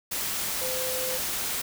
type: tone in noise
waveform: sine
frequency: 513 Hz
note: C5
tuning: 34 cents flat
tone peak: -32 dBFS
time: 0.61-1.18 s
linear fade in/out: 10 ms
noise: white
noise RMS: -30 dBFS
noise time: 0.11-1.62 s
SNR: -5 dB
effects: none